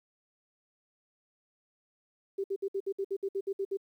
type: tone bursts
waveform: sine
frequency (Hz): 392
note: G4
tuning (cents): 0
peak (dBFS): -29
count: 12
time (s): 2.38-3.772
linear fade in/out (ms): 10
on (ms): 61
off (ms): 60
effects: 11-bit